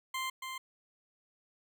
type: tone with echo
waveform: 20% pulse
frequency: 1046.5 Hz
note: C6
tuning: in tune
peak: -29 dBFS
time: 0.14-0.3 s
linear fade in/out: 5 ms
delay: 280 ms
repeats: 1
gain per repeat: -5 dB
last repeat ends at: 0.58 s
effects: none